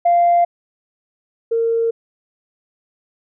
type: tone pair in turn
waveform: sine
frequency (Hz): 694 / 458.7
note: F5 / A#4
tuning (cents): -11 / -28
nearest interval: perfect fifth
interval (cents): 717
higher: first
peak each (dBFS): -9 / -14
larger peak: first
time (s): 0.05-0.45 / 1.51-1.91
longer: neither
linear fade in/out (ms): 10
effects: tanh soft clip ceiling -7 dBFS

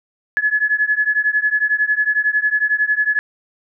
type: beating tone pair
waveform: sine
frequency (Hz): 1700 / 1711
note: G#6 / A6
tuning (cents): +40 / -49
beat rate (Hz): 11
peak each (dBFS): -17 / -18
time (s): 0.37-3.19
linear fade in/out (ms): 0
effects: none

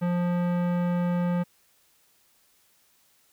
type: tone with tanh clipping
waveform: sine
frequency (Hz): 175.8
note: F3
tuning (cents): +12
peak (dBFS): -25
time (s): 0.01-1.44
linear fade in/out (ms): 20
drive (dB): 18
effects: white hiss -64 dBFS RMS until 3.32 s

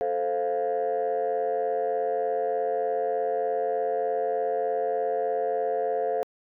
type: chord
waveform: sine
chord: F major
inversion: first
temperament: equal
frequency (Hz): 440 / 523.3 / 698.5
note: A4 / C5 / F5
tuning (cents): 0 / 0 / 0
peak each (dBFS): -27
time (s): 0.01-6.23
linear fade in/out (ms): 0
effects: tanh soft clip ceiling -19 dBFS

